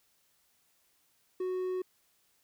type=tone; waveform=triangle; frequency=368.9 Hz; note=F#4; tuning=5 cents flat; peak=-29 dBFS; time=1.4-1.82 s; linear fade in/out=5 ms; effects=white hiss -71 dBFS RMS until 2.43 s